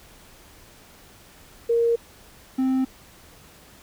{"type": "tone pair in turn", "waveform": ["sine", "triangle"], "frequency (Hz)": [466.2, 261.6], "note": ["A#4", "C4"], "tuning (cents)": [0, 0], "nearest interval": "minor seventh", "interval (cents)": 1000, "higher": "first", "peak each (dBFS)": -17, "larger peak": "neither", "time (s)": [[1.69, 1.96], [2.58, 2.85]], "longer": "neither", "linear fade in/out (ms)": 10, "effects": ["pink hiss -50 dBFS RMS until 3.82 s"]}